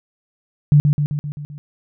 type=tone with echo; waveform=sine; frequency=146.83 Hz; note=D3; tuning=in tune; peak=-7 dBFS; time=0.72-0.8 s; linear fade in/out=0 ms; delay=130 ms; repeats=6; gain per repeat=-4 dB; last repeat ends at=1.58 s; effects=none